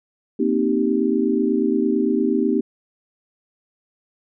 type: chord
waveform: sine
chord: C minor seventh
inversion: third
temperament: equal with one note detuned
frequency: 233.1 / 261.6 / 311.1 / 390.6 Hz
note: Bb3 / C4 / Eb4 / G4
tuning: 0 / 0 / 0 / -6 cents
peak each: -22 dBFS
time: 0.39-2.61 s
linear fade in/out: 10 ms
effects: none